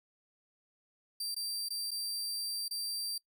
sawtooth tone with dropouts, 4698 Hz, D8, in tune, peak -32 dBFS, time 1.2-3.18 s, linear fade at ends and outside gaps 5 ms, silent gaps 1.346-1.363 / 1.687-1.704 / 1.908-1.914 / 2.682-2.709 s, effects noise-tail reverb RT60 0.1 s tail -22 dB re dry

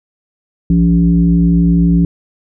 sine tone with frequency modulation, 172 Hz, F3, 26 cents flat, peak -7 dBFS, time 0.7-2.05 s, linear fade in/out 2 ms, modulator 112 Hz, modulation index 0.76, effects none

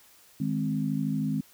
sine chord, Ab major, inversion second, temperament equal, 155.56 / 207.7 / 261.6 Hz, Eb3 / Ab3 / C4, 0 / 0 / 0 cents, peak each -30 dBFS, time 0.4-1.41 s, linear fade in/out 5 ms, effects white hiss -57 dBFS RMS until 1.53 s

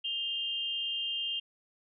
sine tone pair together, 2818 / 3169 Hz, F7 / G7, +15 / +18 cents, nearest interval major second, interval 203 cents, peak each -34 / -34 dBFS, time 0.04-1.4 s, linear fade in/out 10 ms, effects none

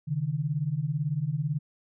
sine beating tone pair, 136.5 / 154.5 Hz, C#3 / D#3, -26 / -12 cents, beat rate 18 Hz, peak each -30 / -28 dBFS, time 0.07-1.59 s, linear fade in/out 20 ms, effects none

